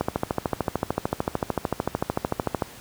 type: click train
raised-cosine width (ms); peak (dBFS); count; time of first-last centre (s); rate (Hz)
1; -8; 36; 0.01-2.622; 13.4
effects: pink hiss -44 dBFS RMS until 2.8 s + high-pass 60 Hz 12 dB/octave